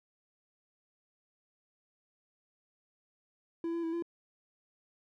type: tone with pitch steps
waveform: triangle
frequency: 334 / 337.2 / 327.8 / 339.8 Hz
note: E4 / E4 / E4 / F4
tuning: +23 / +39 / -10 / -47 cents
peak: -30 dBFS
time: 3.64-4.024 s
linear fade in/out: 2 ms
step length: 96 ms
effects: none